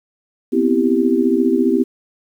sine chord, C major seventh, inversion third, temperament equal, 246.9 / 261.6 / 329.6 / 392 Hz, B3 / C4 / E4 / G4, 0 / 0 / 0 / 0 cents, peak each -18 dBFS, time 0.52-1.84 s, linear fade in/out 20 ms, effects 8-bit

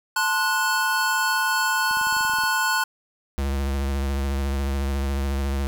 square chord, F# diminished, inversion first, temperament equal with one note detuned, 880 / 1046.5 / 1465.5 Hz, A5 / C6 / F#6, 0 / 0 / -17 cents, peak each -27 / -27 / -23 dBFS, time 0.16-2.84 s, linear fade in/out 5 ms
clicks, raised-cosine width 3 ms, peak -31 dBFS, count 12, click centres 1.911 / 1.971 / 2.013 / 2.07 / 2.126 / 2.167 / 2.209 / 2.25 / 2.297 / 2.336 / 2.386 / 2.437 s
square tone with vibrato, 68.8 Hz, C#2, 12 cents flat, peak -23 dBFS, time 3.38-5.67 s, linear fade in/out 0 ms, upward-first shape triangle, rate 14 Hz, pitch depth 49 cents each way
effects none

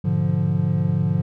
triangle chord, G# diminished seventh, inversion none, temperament equal with one note detuned, 103.83 / 123.47 / 146.83 / 173.71 Hz, G#2 / B2 / D3 / F3, 0 / 0 / 0 / -9 cents, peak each -22 / -26 / -20 / -20 dBFS, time 0.04-1.22 s, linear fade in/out 10 ms, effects none

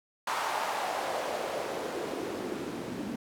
white noise with band-pass filter sweep, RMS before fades -34 dBFS, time 0.27-3.16 s, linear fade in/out 5 ms, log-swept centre 1000 to 230 Hz, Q 2.1, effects none

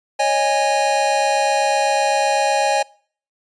square chord, C# suspended second, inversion none, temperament equal with one note detuned, 554.4 / 622.3 / 821.1 Hz, C#5 / D#5 / G#5, 0 / 0 / -20 cents, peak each -22 / -23 / -18 dBFS, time 0.19-2.83 s, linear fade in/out 10 ms, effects noise-tail reverb RT60 0.5 s tail -25 dB re dry + resampled to 22050 Hz

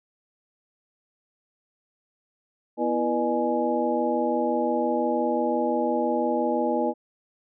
sine tone cluster, 246.8 / 332.6 / 484.8 / 604 / 837 Hz, B3 / E4 / B4 / D5 / G#5, -1 / +16 / -32 / +48 / +13 cents, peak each -28 dBFS, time 2.77-6.94 s, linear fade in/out 50 ms, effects none

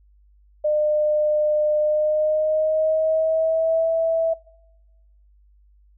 sine tone with pitch glide, 604 to 654.9 Hz, D5 to E5, +48 to -11 cents, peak -17 dBFS, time 0.64-4.34 s, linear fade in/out 10 ms, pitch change +141 cents, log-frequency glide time 1.79-3.89 s, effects noise-tail reverb RT60 1.0 s tail -23 dB re dry + added 50 Hz sine -52 dBFS peak until 5.97 s

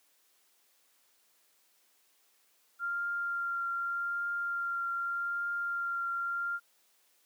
sine tone with vibrato, 1390 Hz, F6, 9 cents flat, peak -31 dBFS, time 2.79-6.6 s, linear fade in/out 50 ms, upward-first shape triangle, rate 0.83 Hz, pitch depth 13 cents each way, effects white hiss -69 dBFS RMS until 7.25 s + high-pass 300 Hz 12 dB/octave

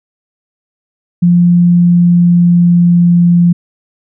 sine tone with pitch glide, 174.61 to 173.4 Hz, F3 to F3, 0 to -12 cents, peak -4 dBFS, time 1.22-3.53 s, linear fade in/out 10 ms, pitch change -12 cents, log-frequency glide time 1.51-3.25 s, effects none

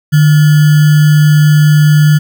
sine tone with sample-and-hold, 150.8 Hz, D3, 46 cents sharp, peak -3 dBFS, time 0.12-2.19 s, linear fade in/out 20 ms, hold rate 1575 Hz, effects none

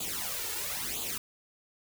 white noise with flanger, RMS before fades -35 dBFS, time 0-1.18 s, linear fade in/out 5 ms, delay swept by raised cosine 0.27 to 2.27 ms, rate 1 Hz, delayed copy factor +0.75, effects none

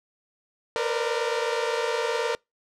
sawtooth tone cluster, 461 / 480.4 / 509 / 592 Hz, A#4 / B4 / C5 / D5, -19 / -48 / -48 / +14 cents, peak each -23 / -27 / -29 / -28 dBFS, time 0.76-2.35 s, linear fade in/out 0 ms, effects noise-tail reverb RT60 0.2 s tail -26 dB re dry + low-pass 6000 Hz 12 dB/octave

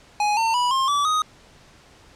square tone with pitch steps, 834 / 904.2 / 980.4 / 1063 / 1152.5 / 1249.6 Hz, G#5 / A5 / B5 / C6 / D6 / D#6, +7 / +47 / -13 / +27 / -33 / +7 cents, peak -19 dBFS, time 0.2-1.22 s, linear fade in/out 2 ms, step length 170 ms, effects pink hiss -51 dBFS RMS until 2.15 s + low-pass 7000 Hz 12 dB/octave

